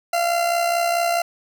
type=tone with amplitude modulation; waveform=40% pulse; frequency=688 Hz; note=F5; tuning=26 cents flat; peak=-15 dBFS; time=0.13-1.22 s; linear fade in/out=5 ms; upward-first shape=sine; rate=64.6 Hz; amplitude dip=50%; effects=none